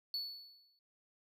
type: tone with exponential decay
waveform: triangle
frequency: 4435 Hz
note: C#8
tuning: in tune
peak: -33 dBFS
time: 0.14-0.79 s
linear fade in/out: 1 ms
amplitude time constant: 140 ms
effects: none